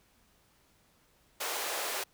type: high-pass noise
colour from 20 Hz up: pink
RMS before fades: -35 dBFS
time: 1.4-2.04 s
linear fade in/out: 10 ms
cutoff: 450 Hz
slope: 24 dB/octave
effects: pink hiss -67 dBFS RMS until 2.13 s